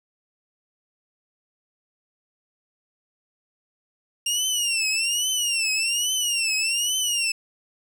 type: tone with vibrato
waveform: 20% pulse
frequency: 2794 Hz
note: F7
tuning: in tune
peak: -16 dBFS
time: 4.26-7.32 s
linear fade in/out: 5 ms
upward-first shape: triangle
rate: 1.2 Hz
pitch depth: 170 cents each way
effects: none